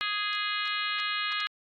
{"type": "harmonic tone", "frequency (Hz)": 415.3, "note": "G#4", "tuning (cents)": 0, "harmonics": [3, 4, 5, 6, 7, 8, 9, 10], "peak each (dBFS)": [-34, -35, -36, -37, -37, -38, -39, -39], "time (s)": [0.01, 1.47], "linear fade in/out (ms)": 0, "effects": ["AAC 48 kbps"]}